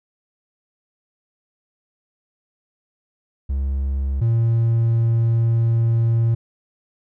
triangle tone pair in turn, 68.1 / 115.14 Hz, C#2 / A#2, -30 / -21 cents, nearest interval major sixth, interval 909 cents, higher second, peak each -17 / -12 dBFS, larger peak second, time 3.49-4.21 / 4.21-6.35 s, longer second, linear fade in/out 10 ms, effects tanh soft clip ceiling -8 dBFS

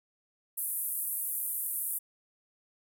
pink band-pass noise, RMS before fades -34 dBFS, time 0.57-1.99 s, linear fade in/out 10 ms, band 9800 to 15000 Hz, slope 48 dB/octave, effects none

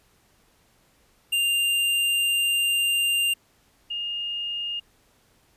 square / sine tone pair in turn, 2794 / 2835 Hz, F7 / F7, 0 / +25 cents, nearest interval unison, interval 25 cents, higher second, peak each -21 / -27 dBFS, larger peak first, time 1.32-3.34 / 3.9-4.8 s, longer first, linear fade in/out 10 ms, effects pink hiss -62 dBFS RMS until 5.56 s + resampled to 32000 Hz

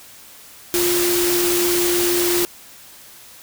sine tone in noise, 350.7 Hz, F4, 7 cents sharp, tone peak -18 dBFS, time 0.74-2.45 s, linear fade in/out 0 ms, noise white, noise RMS -21 dBFS, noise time 0.74-2.45 s, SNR 0 dB, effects white hiss -43 dBFS RMS until 3.42 s

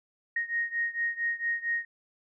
sine beating tone pair, 1864.7 / 1869.1 Hz, A#6 / A#6, 0 / +4 cents, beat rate 4.4 Hz, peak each -30 / -32 dBFS, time 0.36-1.85 s, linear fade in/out 5 ms, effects none

